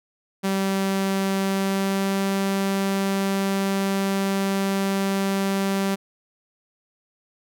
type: tone with pitch glide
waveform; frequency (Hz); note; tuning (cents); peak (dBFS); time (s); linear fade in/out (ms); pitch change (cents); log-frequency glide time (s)
sawtooth; 193.9 to 195.36; G3 to G3; -19 to -6; -17; 0.43-5.96; 20; +13; 1.43-2.22
effects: none